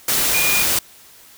sine tone in noise, 2434 Hz, D#7, 39 cents flat, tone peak -19 dBFS, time 0.34-0.63 s, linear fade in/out 5 ms, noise white, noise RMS -18 dBFS, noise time 0.08-0.79 s, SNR -4 dB, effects white hiss -46 dBFS RMS until 1.37 s

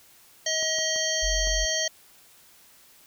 harmonic tone, 634 Hz, D#5, 32 cents sharp, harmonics 1 / 3 / 5 / 7 / 9 / 10, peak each -31 / -31 / -31 / -31 / -31 / -31 dBFS, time 0.46-1.88 s, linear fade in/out 5 ms
clicks, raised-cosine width 1 ms, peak -29 dBFS, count 4, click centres 0.627 / 0.786 / 0.961 / 1.473 s
sine tone, 46.25 Hz, F#1, in tune, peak -26 dBFS, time 1.22-1.66 s, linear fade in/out 20 ms
effects white hiss -55 dBFS RMS until 3.06 s

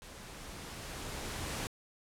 pink noise with level ramp, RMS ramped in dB -50 to -37 dBFS, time 0.02-1.67 s, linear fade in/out 0 ms, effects low-pass 11000 Hz 12 dB/octave

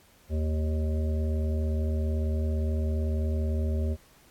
harmonic tone with a mistuned harmonic, 77.78 Hz, D#2, in tune, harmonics 1 / 3 / 5 / 7 / 8, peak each -25 / -35 / -39 / -42 / -43 dBFS, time 0.29-3.97 s, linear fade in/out 50 ms, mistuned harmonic 3, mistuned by -26 cents, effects pink hiss -59 dBFS RMS until 4.3 s + AAC 64 kbps

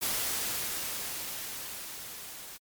white noise with level ramp, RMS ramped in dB -30 to -45 dBFS, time 0.01-2.58 s, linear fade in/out 20 ms, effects MP3 96 kbps

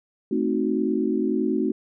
sine chord, A diminished seventh, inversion none, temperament equal, 220 / 261.6 / 311.1 / 370 Hz, A3 / C4 / Eb4 / Gb4, 0 / 0 / 0 / 0 cents, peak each -26 dBFS, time 0.31-1.72 s, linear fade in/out 5 ms, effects none

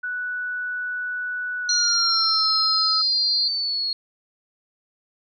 sine tone with pitch glide, 1480 to 1295.9 Hz, F#6 to E6, 0 to -30 cents, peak -25 dBFS, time 0.03-3.02 s, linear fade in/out 10 ms, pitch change -230 cents, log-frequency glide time 1.61-2.42 s
sine tone, 4186 Hz, C8, in tune, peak -20 dBFS, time 1.69-3.48 s, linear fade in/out 2 ms
sine exponential sweep, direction down, 5840 to 4296 Hz, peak -22 dBFS, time 1.69-3.93 s, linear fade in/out 2 ms
effects none

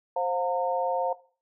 sine tone cluster, 527 / 711 / 913 Hz, C5 / F5 / A#5, +12 / +31 / -36 cents, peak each -29 dBFS, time 0.16-1.13 s, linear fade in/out 5 ms, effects noise-tail reverb RT60 0.4 s tail -18 dB re dry

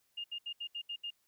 sine tone bursts, 2829 Hz, F7, 22 cents sharp, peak -37 dBFS, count 7, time 0.17-1.106 s, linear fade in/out 10 ms, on 72 ms, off 72 ms, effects white hiss -75 dBFS RMS until 1.27 s

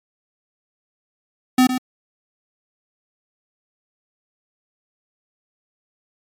square tone with echo, 254.8 Hz, C4, 46 cents flat, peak -11 dBFS, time 1.58-1.67 s, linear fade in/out 5 ms, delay 110 ms, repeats 1, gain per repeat -9 dB, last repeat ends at 1.78 s, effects MP3 64 kbps

